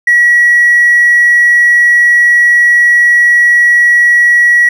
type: tone with hard clipping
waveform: sine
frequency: 1924 Hz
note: B6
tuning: 46 cents flat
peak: -4 dBFS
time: 0.07-4.69 s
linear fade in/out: 5 ms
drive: 1 dB
effects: none